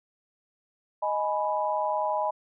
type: chord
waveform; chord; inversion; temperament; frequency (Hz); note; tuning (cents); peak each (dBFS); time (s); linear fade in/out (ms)
sine; G# minor; second; equal with one note detuned; 622.3 / 836.9 / 987.8; D#5 / G#5 / B5; 0 / +13 / 0; -29; 1.02-2.31; 10
effects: none